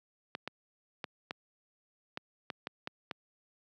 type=clicks; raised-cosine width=0.3 ms; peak=-20 dBFS; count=9; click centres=0.351 / 0.476 / 1.042 / 1.309 / 2.174 / 2.502 / 2.671 / 2.874 / 3.112 s; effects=high-pass 150 Hz 12 dB/octave

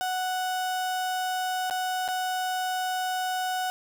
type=tone with dropouts; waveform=35% pulse; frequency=740 Hz; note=F#5; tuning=in tune; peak=-25 dBFS; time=0.01-3.7 s; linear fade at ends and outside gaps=0 ms; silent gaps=1.699-1.709 / 2.079-2.086 s; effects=none

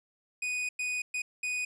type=tone bursts at uneven times; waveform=45% pulse; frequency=2483 Hz; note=D#7; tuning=4 cents flat; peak=-30 dBFS; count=4; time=0.42-0.69 / 0.79-1.02 / 1.14-1.22 / 1.43-1.65 s; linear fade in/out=5 ms; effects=resampled to 22050 Hz + 11-bit

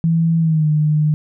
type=tone with pitch glide; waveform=sine; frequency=164.81 to 152.01 Hz; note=E3 to D#3; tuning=0 to -40 cents; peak=-12 dBFS; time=0.04-1.14 s; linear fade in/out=0 ms; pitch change=-140 cents; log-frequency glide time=0.39-0.68 s; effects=none

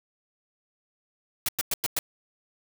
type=noise bursts; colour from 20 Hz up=white; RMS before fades=-26 dBFS; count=5; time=1.46-1.99 s; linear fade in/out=2 ms; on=26 ms; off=100 ms; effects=none

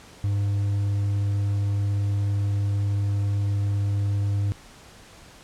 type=tone; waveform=triangle; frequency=100.9 Hz; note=G#2; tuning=49 cents flat; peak=-19 dBFS; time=0.24-4.52 s; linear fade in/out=0 ms; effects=pink hiss -48 dBFS RMS until 5.43 s + low-pass 9000 Hz 12 dB/octave

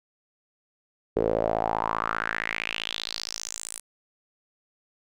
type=tone with band-pass filter sweep; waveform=sawtooth; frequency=55.2 Hz; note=A1; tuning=6 cents sharp; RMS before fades=-29 dBFS; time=1.16-3.8 s; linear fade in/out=10 ms; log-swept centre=430 to 9500 Hz; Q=4.6; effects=none

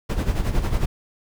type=noise with tremolo; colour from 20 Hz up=brown; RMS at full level=-19 dBFS; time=0.09-0.86 s; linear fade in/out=10 ms; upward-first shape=sine; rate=11 Hz; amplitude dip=65%; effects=none

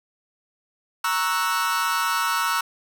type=chord; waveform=40% pulse; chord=F# dominant seventh; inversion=first; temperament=equal; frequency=932.3 / 1108.7 / 1318.5 / 1480 Hz; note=A#5 / C#6 / E6 / F#6; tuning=0 / 0 / 0 / 0 cents; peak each=-27 / -27 / -24 / -27 dBFS; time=1.04-2.61 s; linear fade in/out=5 ms; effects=none

